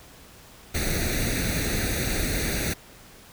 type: noise with comb filter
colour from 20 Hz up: pink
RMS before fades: -26 dBFS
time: 0.74-2.74 s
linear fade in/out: 10 ms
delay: 0.48 ms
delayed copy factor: +0.8
effects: pink hiss -49 dBFS RMS until 3.32 s